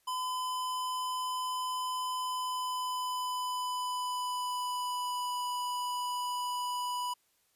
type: tone with pitch glide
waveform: square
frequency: 1012 to 986.6 Hz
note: B5 to B5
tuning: +42 to -2 cents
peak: -33 dBFS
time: 0.07-7.14 s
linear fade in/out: 10 ms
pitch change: -44 cents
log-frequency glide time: 2.16-5.45 s
effects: white hiss -72 dBFS RMS until 7.55 s + resampled to 32000 Hz